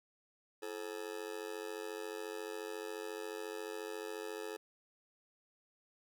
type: tone with amplitude modulation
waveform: 40% pulse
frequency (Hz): 430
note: A4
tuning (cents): -40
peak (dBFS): -36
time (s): 0.62-4.57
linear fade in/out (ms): 10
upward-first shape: sine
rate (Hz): 94.2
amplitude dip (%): 100
effects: none